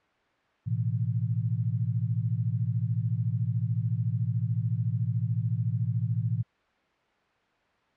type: chord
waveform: sine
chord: A suspended second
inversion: none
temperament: just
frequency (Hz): 110 / 123.75 / 165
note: A2 / B2 / E3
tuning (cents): 0 / +4 / +2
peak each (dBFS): -28 / -29 / -34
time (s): 0.66-6.43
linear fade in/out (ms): 20
effects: white hiss -66 dBFS RMS until 7.96 s + low-pass 2000 Hz 12 dB/octave